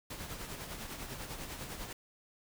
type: noise with tremolo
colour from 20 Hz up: pink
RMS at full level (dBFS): -41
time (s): 0.1-1.93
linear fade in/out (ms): 5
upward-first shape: triangle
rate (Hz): 10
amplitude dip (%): 55
effects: none